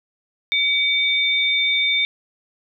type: tone pair together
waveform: sine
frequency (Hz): 2270 / 3603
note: C#7 / A7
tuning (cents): +41 / +40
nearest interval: minor sixth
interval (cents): 799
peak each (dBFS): -19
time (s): 0.52-2.05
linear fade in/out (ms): 0
effects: none